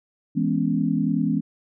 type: chord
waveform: sine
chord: C# minor seventh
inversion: first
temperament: equal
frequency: 164.81 / 207.7 / 246.9 / 277.2 Hz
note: E3 / G#3 / B3 / C#4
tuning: 0 / 0 / 0 / 0 cents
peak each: -25 dBFS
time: 0.35-1.41 s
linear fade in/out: 20 ms
effects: none